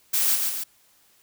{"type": "noise with echo", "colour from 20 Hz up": "blue", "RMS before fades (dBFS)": -22, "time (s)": [0.13, 0.36], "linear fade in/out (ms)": 10, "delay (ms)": 140, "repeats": 2, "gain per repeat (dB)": -4, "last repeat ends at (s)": 0.64, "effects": ["white hiss -60 dBFS RMS until 1.22 s"]}